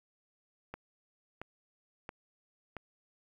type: click train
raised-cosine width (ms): 0.5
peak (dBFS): -26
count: 4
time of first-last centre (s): 0.74-2.767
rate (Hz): 1.48
effects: 10-bit